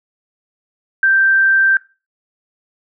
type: tone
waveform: sine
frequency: 1568 Hz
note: G6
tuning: in tune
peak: -9 dBFS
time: 1.03-1.77 s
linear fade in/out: 2 ms
effects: noise-tail reverb RT60 0.3 s tail -19 dB re dry